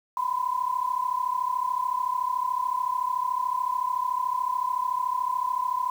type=tone pair together; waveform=sine; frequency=987.8 / 1021.5 Hz; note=B5 / C6; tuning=0 / -42 cents; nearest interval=minor second; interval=58 cents; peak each=-27 dBFS; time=0.17-5.9 s; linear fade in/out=2 ms; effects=8-bit